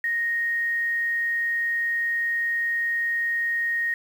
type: tone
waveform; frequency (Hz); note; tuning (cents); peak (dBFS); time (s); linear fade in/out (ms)
sine; 1865; A#6; 0; -22; 0.04-3.94; 2
effects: 8-bit